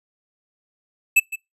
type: tone with echo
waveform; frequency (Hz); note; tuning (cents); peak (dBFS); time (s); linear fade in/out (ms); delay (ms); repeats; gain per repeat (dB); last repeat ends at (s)
square; 2621; E7; -11; -11; 1.16-1.2; 10; 160; 1; -15; 1.36
effects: noise-tail reverb RT60 0.2 s tail -23 dB re dry + resampled to 32000 Hz